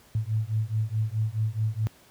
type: beating tone pair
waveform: sine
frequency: 107.1 / 111.8 Hz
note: A2 / A2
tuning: -46 / +28 cents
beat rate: 4.7 Hz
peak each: -27 / -27 dBFS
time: 0.15-1.87 s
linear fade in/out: 0 ms
effects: pink hiss -56 dBFS RMS until 2.1 s + high-pass 60 Hz 12 dB/octave